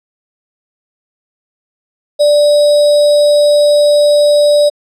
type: tone with sample-and-hold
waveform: sine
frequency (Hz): 588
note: D5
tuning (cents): +2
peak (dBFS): -5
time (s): 2.19-4.7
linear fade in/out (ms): 20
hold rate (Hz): 4410
effects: low-pass 8000 Hz 12 dB/octave